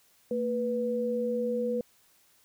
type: tone pair together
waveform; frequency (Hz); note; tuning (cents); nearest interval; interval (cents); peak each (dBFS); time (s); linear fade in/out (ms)
sine; 227.2 / 490.6; A#3 / B4; -44 / -12; octave + minor second; 1332; -32 / -28; 0.31-1.81; 2
effects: white hiss -64 dBFS RMS until 2.44 s